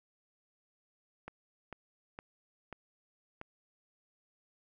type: clicks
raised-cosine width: 0.5 ms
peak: -28 dBFS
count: 5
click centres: 1.28 / 1.727 / 2.189 / 2.727 / 3.414 s
effects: none